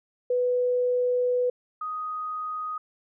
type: tone pair in turn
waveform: sine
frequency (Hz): 495.2 / 1247.8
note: B4 / D#6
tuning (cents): +5 / +5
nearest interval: octave + major third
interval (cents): 1600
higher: second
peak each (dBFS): -21 / -29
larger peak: first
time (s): 0.3-1.5 / 1.81-2.78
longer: first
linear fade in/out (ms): 5
effects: none